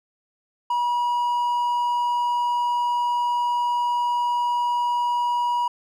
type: tone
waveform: triangle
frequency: 965 Hz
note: B5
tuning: 40 cents flat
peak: -18 dBFS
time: 0.7-5.68 s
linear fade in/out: 5 ms
effects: none